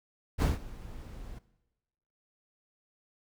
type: noise with ADSR envelope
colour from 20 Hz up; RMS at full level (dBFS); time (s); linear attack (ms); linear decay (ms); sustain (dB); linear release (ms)
brown; -22; 0.38-1.39; 41; 160; -22; 9
effects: noise-tail reverb RT60 1.0 s tail -18 dB re dry